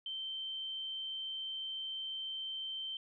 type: tone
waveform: sine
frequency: 3113 Hz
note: G7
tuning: 13 cents flat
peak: -38 dBFS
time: 0.06-2.97 s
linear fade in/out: 2 ms
effects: none